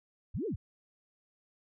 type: linear two-way sweep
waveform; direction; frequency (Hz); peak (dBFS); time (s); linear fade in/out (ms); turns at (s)
sine; up then down; 42.62 to 474.6 to 42.62; -32; 0.34-0.56; 10; 0.46
effects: none